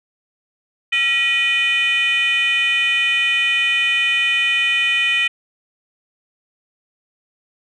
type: tone with frequency modulation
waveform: sine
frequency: 2466 Hz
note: D#7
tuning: 16 cents flat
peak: -13 dBFS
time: 0.92-5.28 s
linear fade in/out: 10 ms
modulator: 553 Hz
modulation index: 1
effects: tanh soft clip ceiling -11 dBFS